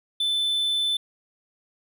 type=tone; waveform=triangle; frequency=3520 Hz; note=A7; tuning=in tune; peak=-20 dBFS; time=0.2-0.97 s; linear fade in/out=5 ms; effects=none